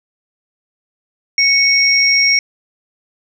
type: tone pair together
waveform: sine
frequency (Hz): 2217 / 5586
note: C#7 / F8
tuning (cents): 0 / -1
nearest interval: octave + major third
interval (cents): 1599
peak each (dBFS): -12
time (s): 1.38-2.39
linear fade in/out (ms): 2
effects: none